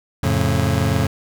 30% pulse chord, F augmented, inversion none, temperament just, 87.31 / 109.13 / 136.42 Hz, F2 / A2 / C#3, 0 / -14 / -27 cents, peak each -18 dBFS, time 0.23-1.07 s, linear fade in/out 5 ms, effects none

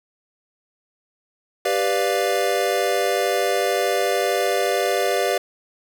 square chord, G dominant seventh, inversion none, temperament equal, 392 / 493.9 / 587.3 / 698.5 Hz, G4 / B4 / D5 / F5, 0 / 0 / 0 / 0 cents, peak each -25 dBFS, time 1.65-5.38 s, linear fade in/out 5 ms, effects none

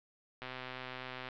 click train, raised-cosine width 0.3 ms, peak -26 dBFS, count 112, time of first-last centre 0.42-1.287 s, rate 128 Hz, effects low-pass 4000 Hz 12 dB/octave

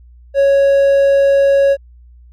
triangle tone, 554 Hz, C#5, 1 cent flat, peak -6 dBFS, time 0.34-1.77 s, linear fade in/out 50 ms, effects added 60 Hz sine -39 dBFS peak until 2.32 s

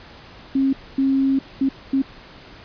sine tone bursts at uneven times, 270 Hz, C#4, 45 cents flat, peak -15 dBFS, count 4, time 0.55-0.73 / 0.98-1.39 / 1.61-1.69 / 1.93-2.02 s, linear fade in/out 5 ms, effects pink hiss -43 dBFS RMS until 2.64 s + resampled to 11025 Hz

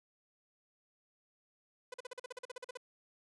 sawtooth tone bursts, 501 Hz, B4, 25 cents sharp, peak -38 dBFS, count 14, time 1.92-2.773 s, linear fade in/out 5 ms, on 21 ms, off 43 ms, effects resampled to 24000 Hz

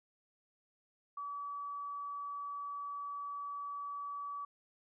sine tone, 1145 Hz, D6, 44 cents flat, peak -39 dBFS, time 1.17-4.45 s, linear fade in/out 5 ms, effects none

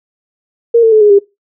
sine tone with pitch steps, 466.2 / 449 / 432.5 / 416.5 / 401.2 Hz, A#4 / A4 / A4 / G#4 / G4, 0 / +35 / -30 / +5 / +40 cents, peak -3 dBFS, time 0.74-1.19 s, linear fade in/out 10 ms, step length 90 ms, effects noise-tail reverb RT60 0.2 s tail -20 dB re dry

